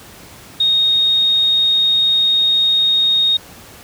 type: tone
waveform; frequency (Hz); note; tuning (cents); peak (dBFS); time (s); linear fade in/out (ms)
sine; 3722; A#7; -3; -11; 0.6-3.37; 5
effects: pink hiss -39 dBFS RMS until 3.83 s + high-pass 60 Hz 12 dB/octave